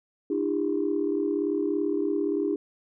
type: tone cluster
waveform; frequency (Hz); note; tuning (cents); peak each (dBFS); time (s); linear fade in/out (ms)
sine; 300.5 / 338.1 / 401.4; D4 / E4 / G4; +40 / +44 / +41; -27 / -29 / -27; 0.3-2.56; 5
effects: tanh soft clip ceiling -15 dBFS